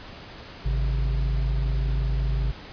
triangle tone pair together, 52.7 / 132.9 Hz, G#1 / C3, +26 / +27 cents, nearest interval octave + major third, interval 1601 cents, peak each -20 / -27 dBFS, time 0.65-2.52 s, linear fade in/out 10 ms, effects pink hiss -42 dBFS RMS until 2.72 s + resampled to 11025 Hz

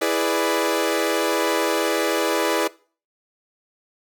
sawtooth chord, E dominant seventh, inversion none, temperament equal, 329.6 / 415.3 / 493.9 / 587.3 Hz, E4 / G#4 / B4 / D5, 0 / 0 / 0 / 0 cents, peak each -21 dBFS, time 0.01-2.68 s, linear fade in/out 10 ms, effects noise-tail reverb RT60 0.4 s tail -21 dB re dry

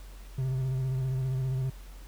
triangle tone with vibrato, 130.7 Hz, C3, 1 cent flat, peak -25 dBFS, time 0.38-1.7 s, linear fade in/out 5 ms, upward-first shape square, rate 15 Hz, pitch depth 30 cents each way, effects added 45 Hz sine -43 dBFS peak until 2.07 s + pink hiss -55 dBFS RMS until 2.07 s

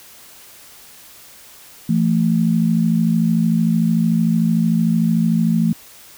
sine tone pair together, 169.45 / 222.8 Hz, E3 / A3, +48 / +22 cents, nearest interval perfect fourth, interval 474 cents, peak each -16 dBFS, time 1.89-5.73 s, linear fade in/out 5 ms, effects white hiss -43 dBFS RMS until 6.17 s

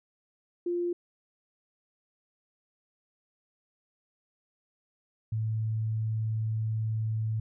sine tone pair in turn, 349.2 / 110.19 Hz, F4 / A2, 0 / +3 cents, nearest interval octave + minor sixth, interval 1997 cents, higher first, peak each -27 dBFS, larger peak neither, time 0.66-0.93 / 5.32-7.4 s, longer second, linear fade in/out 5 ms, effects none

